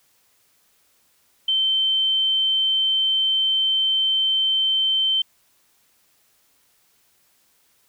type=tone; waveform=sine; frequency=3100 Hz; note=G7; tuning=20 cents flat; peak=-17 dBFS; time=1.48-5.22 s; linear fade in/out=5 ms; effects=white hiss -62 dBFS RMS until 7.88 s